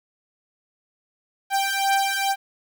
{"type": "beating tone pair", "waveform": "sawtooth", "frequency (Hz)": [784, 786.3], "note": ["G5", "G5"], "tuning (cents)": [0, 5], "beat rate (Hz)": 2.3, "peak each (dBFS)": -19, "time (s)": [1.5, 2.36], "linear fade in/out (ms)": 50, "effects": ["9-bit"]}